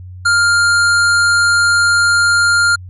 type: tone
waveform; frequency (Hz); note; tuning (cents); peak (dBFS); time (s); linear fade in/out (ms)
square; 1403; F6; +8; -10; 0.25-2.76; 10
effects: added 91 Hz sine -29 dBFS peak until 2.89 s + resampled to 24000 Hz